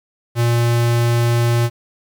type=tone; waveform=square; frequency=118.3 Hz; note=A#2; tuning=26 cents sharp; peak=-14 dBFS; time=0.35-1.7 s; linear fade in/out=50 ms; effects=8-bit